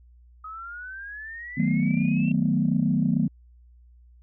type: exponential sweep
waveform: sine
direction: up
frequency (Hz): 1260 to 2729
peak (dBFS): -35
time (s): 0.44-2.32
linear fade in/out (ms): 5
type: chord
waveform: sine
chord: B dominant seventh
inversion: first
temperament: equal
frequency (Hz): 155.56 / 185 / 220 / 246.9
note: D#3 / F#3 / A3 / B3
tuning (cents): 0 / 0 / 0 / 0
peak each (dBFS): -25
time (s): 1.57-3.28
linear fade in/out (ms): 10
effects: tanh soft clip ceiling -10 dBFS + added 60 Hz sine -50 dBFS peak until 4.22 s